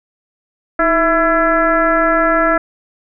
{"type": "tone with frequency modulation", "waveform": "sine", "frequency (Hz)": 1000, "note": "B5", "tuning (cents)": 21, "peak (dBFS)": -10, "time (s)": [0.79, 2.58], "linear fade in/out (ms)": 5, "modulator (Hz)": 341, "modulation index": 2.1, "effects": []}